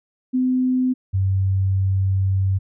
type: tone pair in turn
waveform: sine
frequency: 255.1 / 95.97 Hz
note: C4 / G2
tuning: -44 / -36 cents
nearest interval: octave + perfect fourth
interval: 1692 cents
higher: first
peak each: -16 dBFS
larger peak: neither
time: 0.33-0.94 / 1.13-2.59 s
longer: second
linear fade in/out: 20 ms
effects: none